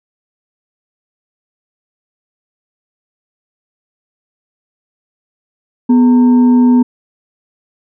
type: tone with frequency modulation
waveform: sine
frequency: 246.9 Hz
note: B3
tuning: in tune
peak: -5 dBFS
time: 5.89-6.83 s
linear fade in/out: 10 ms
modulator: 670 Hz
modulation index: 0.26
effects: none